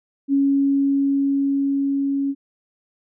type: tone with level ramp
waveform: sine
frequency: 277.2 Hz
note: C#4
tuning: in tune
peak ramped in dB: -14 to -19 dBFS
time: 0.28-2.35 s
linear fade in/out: 50 ms
effects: none